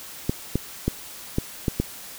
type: clicks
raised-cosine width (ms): 3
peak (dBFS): -8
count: 6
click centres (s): 0.295 / 0.556 / 0.88 / 1.384 / 1.682 / 1.8
effects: white hiss -40 dBFS RMS until 2.18 s